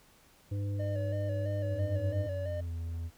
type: harmonic tone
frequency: 100.8 Hz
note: G2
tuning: 49 cents sharp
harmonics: 1 / 3 / 5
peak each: -31 / -43 / -47 dBFS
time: 0.51-2.27 s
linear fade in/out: 10 ms
type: tone with vibrato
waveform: triangle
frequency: 587.3 Hz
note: D5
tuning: in tune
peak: -34 dBFS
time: 0.79-2.61 s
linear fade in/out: 10 ms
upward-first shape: square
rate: 3 Hz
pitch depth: 48 cents each way
type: tone with pitch glide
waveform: triangle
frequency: 92.5 to 83.37 Hz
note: F#2 to E2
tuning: 0 to +20 cents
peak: -32 dBFS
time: 1.7-3.11 s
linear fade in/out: 50 ms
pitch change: -180 cents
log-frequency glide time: 2.43-2.71 s
effects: pink hiss -62 dBFS RMS until 3.17 s